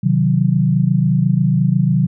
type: chord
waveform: sine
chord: C diminished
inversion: none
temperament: equal with one note detuned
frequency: 130.81 / 156.74 / 185 Hz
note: C3 / Eb3 / Gb3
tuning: 0 / +13 / 0 cents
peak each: -16 dBFS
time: 0.03-2.07 s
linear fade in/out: 10 ms
effects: none